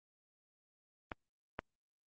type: clicks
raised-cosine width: 0.5 ms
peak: -23 dBFS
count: 2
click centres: 1.118 / 1.591 s
effects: Opus 24 kbps